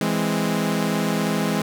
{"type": "chord", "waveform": "sawtooth", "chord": "E augmented", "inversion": "none", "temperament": "equal", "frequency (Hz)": [164.81, 207.7, 261.6], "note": ["E3", "G#3", "B#3"], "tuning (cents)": [0, 0, 0], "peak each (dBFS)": [-21, -19, -23], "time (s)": [0.01, 1.62], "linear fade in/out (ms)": 2, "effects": []}